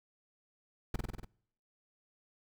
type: noise with echo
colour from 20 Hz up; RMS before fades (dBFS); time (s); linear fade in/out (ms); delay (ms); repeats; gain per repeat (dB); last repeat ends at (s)
brown; -30; 0.94-0.96; 5; 48; 6; -2; 1.248
effects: noise-tail reverb RT60 0.7 s tail -25 dB re dry